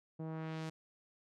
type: tone with low-pass filter sweep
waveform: sawtooth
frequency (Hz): 159.4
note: D#3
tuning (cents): +42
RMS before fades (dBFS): -42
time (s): 0.19-0.7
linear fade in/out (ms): 10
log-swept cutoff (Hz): 550 to 8500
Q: 0.86
effects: none

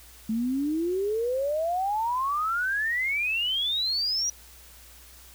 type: exponential sweep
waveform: sine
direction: up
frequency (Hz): 216.2 to 5860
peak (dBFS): -24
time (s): 0.29-4.3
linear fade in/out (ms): 5
effects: added 60 Hz sine -52 dBFS peak until 5.34 s + white hiss -51 dBFS RMS until 5.34 s

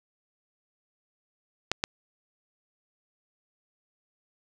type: clicks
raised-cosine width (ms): 0.2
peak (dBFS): -7 / -8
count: 2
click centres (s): 1.716 / 1.839
effects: none

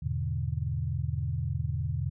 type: chord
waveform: sine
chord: E dominant seventh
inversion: none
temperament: equal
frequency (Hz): 82.41 / 103.83 / 123.47 / 146.83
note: E2 / G#2 / B2 / D3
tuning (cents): 0 / 0 / 0 / 0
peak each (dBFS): -33 / -35 / -33 / -34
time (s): 0.02-2.1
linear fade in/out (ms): 10
effects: none

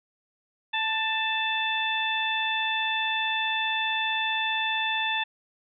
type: harmonic tone with a mistuned harmonic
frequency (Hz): 880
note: A5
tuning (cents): 0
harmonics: 1 / 2 / 3 / 4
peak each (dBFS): -30 / -30 / -30 / -30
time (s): 0.73-5.24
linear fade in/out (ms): 10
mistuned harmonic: 2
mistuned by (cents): +15
effects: none

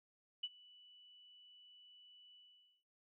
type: tone with ADSR envelope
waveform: sine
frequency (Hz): 2965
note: F#7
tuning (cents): +3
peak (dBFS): -36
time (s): 0.43-2.84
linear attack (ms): 8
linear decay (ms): 42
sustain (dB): -24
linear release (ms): 490
effects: none

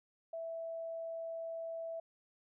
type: tone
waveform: sine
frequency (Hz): 659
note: E5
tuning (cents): -1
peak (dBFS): -39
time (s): 0.33-2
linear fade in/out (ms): 5
effects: none

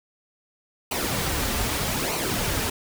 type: noise with flanger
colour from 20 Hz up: pink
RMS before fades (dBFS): -26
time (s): 0.91-2.7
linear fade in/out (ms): 5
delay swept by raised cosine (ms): 0.58 to 6.38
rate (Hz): 0.81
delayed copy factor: -0.65
effects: none

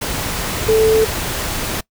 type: tone in noise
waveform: sine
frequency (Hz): 440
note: A4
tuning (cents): 0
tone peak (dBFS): -9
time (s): 0.68-1.05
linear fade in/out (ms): 10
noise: pink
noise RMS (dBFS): -22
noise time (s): 0.01-1.81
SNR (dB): +10
effects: noise-tail reverb RT60 0.1 s tail -22 dB re dry

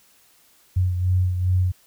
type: beating tone pair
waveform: sine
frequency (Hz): 91.1 / 93.6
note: F#2 / F#2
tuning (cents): -26 / +20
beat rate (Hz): 2.5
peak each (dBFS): -18 / -27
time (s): 0.76-1.72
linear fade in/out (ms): 10
effects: white hiss -57 dBFS RMS until 1.86 s

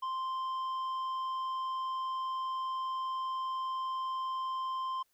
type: tone with tanh clipping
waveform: sine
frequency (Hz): 1045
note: C6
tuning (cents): -2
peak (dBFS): -34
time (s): 0.02-5.03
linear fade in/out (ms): 10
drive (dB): 6
effects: white hiss -75 dBFS RMS until 5.13 s

